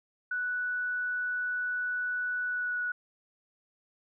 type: tone with pitch glide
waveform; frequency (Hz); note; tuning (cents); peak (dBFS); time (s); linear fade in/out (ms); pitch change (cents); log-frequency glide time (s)
sine; 1480 to 1467.2; F#6 to F#6; 0 to -15; -29; 0.31-2.92; 5; -15; 2.47-2.81
effects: none